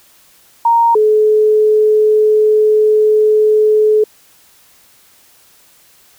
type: tone pair in turn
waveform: sine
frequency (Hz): 930 / 428.6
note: A#5 / A4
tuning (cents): -4 / -45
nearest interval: octave + minor second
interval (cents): 1341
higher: first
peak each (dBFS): -7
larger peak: neither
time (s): 0.65-0.95 / 0.95-4.04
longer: second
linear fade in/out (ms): 5
effects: white hiss -48 dBFS RMS until 6.18 s

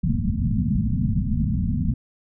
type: low-pass noise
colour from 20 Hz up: white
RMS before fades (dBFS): -22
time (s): 0.03-1.94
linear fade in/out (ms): 5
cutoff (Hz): 240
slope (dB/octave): 96
effects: none

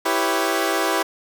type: chord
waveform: 15% pulse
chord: C# half-diminished seventh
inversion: first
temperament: equal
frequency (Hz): 329.6 / 392 / 493.9 / 554.4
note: E4 / G4 / B4 / C#5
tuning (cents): 0 / 0 / 0 / 0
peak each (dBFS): -17 / -17 / -21 / -20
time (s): 0.05-1.03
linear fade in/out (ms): 10
effects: none

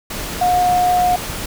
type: tone in noise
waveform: sine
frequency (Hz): 720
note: F#5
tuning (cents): -47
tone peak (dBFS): -12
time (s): 0.41-1.16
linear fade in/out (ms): 5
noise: pink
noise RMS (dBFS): -26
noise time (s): 0.1-1.46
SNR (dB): +11
effects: none

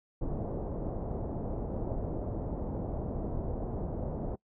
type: low-pass noise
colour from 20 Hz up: pink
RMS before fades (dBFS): -35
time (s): 0.21-4.36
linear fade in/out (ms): 10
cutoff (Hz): 700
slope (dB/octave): 24
effects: noise-tail reverb RT60 0.1 s tail -23 dB re dry

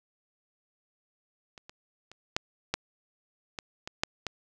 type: clicks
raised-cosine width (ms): 0.2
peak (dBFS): -29 / -28 / -30 / -9 / -10 / -18 / -20 / -8 / -15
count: 9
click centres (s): 1.578 / 1.695 / 2.116 / 2.365 / 2.74 / 3.588 / 3.875 / 4.035 / 4.267
effects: none

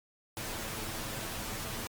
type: noise with comb filter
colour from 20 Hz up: pink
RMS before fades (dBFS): -38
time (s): 0.37-1.87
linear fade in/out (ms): 0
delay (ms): 9.1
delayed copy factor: +0.65
effects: MP3 96 kbps

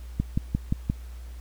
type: click train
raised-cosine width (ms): 5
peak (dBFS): -11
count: 5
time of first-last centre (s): 0.2-0.899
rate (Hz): 5.72
effects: added 60 Hz sine -37 dBFS peak until 1.4 s + pink hiss -55 dBFS RMS until 1.4 s

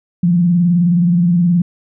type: tone with vibrato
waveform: sine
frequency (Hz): 174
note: F3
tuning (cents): -6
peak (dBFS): -9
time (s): 0.23-1.62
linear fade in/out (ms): 5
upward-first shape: square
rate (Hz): 19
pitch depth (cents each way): 58
effects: none

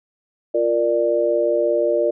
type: chord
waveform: sine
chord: Bb major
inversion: second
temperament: equal with one note detuned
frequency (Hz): 349.2 / 466.2 / 591.8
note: F4 / Bb4 / D5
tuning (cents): 0 / 0 / +13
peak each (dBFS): -22 / -21 / -18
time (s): 0.54-2.11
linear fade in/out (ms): 10
effects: none

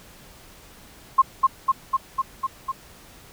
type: tone with echo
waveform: sine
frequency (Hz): 1065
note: C6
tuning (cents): +30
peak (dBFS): -10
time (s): 1.18-1.22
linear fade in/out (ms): 10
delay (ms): 250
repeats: 6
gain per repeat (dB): -2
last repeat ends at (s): 2.72
effects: pink hiss -48 dBFS RMS until 3.32 s

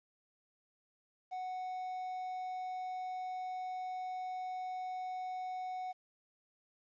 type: tone with quantisation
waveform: triangle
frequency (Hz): 740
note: F#5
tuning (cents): 0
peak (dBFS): -36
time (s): 1.31-5.93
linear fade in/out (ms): 20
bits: 11
effects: resampled to 16000 Hz

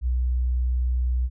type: tone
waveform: sine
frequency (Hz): 62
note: B1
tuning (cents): +7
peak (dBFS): -20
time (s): 0.01-1.3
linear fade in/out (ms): 50
effects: none

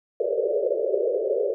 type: band-pass noise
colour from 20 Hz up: white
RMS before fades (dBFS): -24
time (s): 0.2-1.54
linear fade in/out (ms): 0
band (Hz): 380 to 590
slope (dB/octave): 96
effects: none

